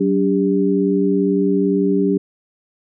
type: tone cluster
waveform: sine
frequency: 189.2 / 286.9 / 398.4 Hz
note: F#3 / D4 / G4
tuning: +39 / -40 / +28 cents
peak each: -18 dBFS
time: 0-2.18 s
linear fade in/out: 10 ms
effects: none